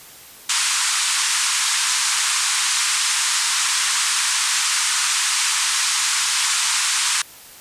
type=band-pass noise; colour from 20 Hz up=white; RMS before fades=-20 dBFS; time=0.49-7.22 s; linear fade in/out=5 ms; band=940 to 9300 Hz; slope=48 dB/octave; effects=white hiss -42 dBFS RMS until 7.6 s + resampled to 32000 Hz